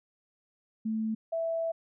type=tone pair in turn; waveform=sine; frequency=220 / 659.3 Hz; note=A3 / E5; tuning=0 / 0 cents; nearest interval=octave + perfect fifth; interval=1900 cents; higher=second; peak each=-28 dBFS; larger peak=neither; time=0.85-1.15 / 1.32-1.72 s; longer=second; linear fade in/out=10 ms; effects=none